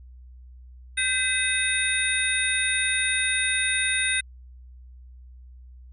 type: tone cluster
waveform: sine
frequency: 1553 / 2021 / 2560 / 3710 / 9250 Hz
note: G6 / B6 / D#7 / A#7 / D9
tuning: -17 / +39 / +49 / -9 / -27 cents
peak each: -28 dBFS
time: 0.97-4.21 s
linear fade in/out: 10 ms
effects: added 62 Hz sine -43 dBFS peak until 5.92 s

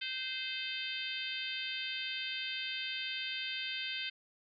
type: harmonic tone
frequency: 519 Hz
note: C5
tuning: 14 cents flat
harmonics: 3 / 4 / 5 / 6 / 7 / 8 / 9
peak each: -45 / -45 / -42 / -41 / -43 / -51 / -48 dBFS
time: 0.01-4.1 s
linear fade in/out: 10 ms
effects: none

